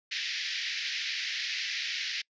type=band-pass noise; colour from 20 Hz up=pink; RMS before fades=-34 dBFS; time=0.11-2.22 s; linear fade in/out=10 ms; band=1800 to 5500 Hz; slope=48 dB/octave; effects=noise-tail reverb RT60 0.1 s tail -26 dB re dry + resampled to 16000 Hz